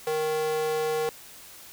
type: tone with high-pass filter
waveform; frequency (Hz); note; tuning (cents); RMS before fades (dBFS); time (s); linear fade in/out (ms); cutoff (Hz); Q
square; 155.56; D#3; 0; -27; 0.07-1.09; 0; 530; 4.9
effects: white hiss -47 dBFS RMS until 1.72 s